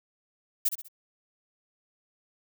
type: noise with echo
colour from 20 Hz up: violet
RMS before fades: -24 dBFS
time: 0.65-0.69 s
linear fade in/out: 10 ms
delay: 65 ms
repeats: 3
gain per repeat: -8 dB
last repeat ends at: 0.885 s
effects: none